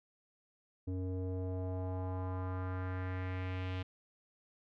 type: tone with low-pass filter sweep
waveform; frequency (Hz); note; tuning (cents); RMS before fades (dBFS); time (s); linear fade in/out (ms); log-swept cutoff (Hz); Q
square; 92.5; F#2; 0; -38; 0.87-3.83; 10; 360 to 3100; 2.2
effects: none